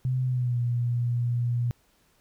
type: tone with pitch glide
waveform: sine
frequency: 128.2 to 120.31 Hz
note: C3 to B2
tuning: -35 to -45 cents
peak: -23 dBFS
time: 0.05-1.71 s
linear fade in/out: 0 ms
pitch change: -110 cents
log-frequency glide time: 0.25-0.59 s
effects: pink hiss -65 dBFS RMS until 2.2 s